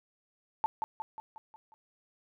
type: tone with echo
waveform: sine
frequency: 880 Hz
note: A5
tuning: in tune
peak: -24 dBFS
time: 0.64-0.66 s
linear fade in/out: 0 ms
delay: 180 ms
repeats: 6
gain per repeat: -5 dB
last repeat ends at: 1.74 s
effects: none